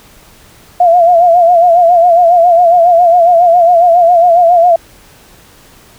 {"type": "tone with vibrato", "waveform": "sine", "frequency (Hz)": 692, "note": "F5", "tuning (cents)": -16, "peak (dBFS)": -3, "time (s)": [0.8, 4.76], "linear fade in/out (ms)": 5, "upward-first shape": "sine", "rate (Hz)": 7.3, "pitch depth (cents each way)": 74, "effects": ["pink hiss -41 dBFS RMS until 5.98 s"]}